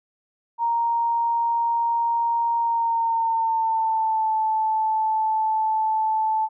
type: tone with pitch glide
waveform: sine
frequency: 932.3 to 874.9 Hz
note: A#5 to A5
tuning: 0 to -10 cents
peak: -19 dBFS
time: 0.58-6.49 s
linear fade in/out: 50 ms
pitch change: -110 cents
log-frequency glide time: 2.58-4.34 s
effects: none